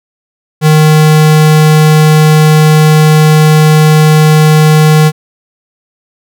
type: tone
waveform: square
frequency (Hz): 154.5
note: D#3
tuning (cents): -12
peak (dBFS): -3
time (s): 0.61-5.12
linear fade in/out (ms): 50
effects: none